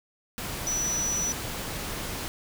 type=tone in noise; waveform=sine; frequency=5920 Hz; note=F#8; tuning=in tune; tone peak=-26 dBFS; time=0.67-1.32 s; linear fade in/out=0 ms; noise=pink; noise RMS=-34 dBFS; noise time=0.38-2.28 s; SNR=+5 dB; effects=none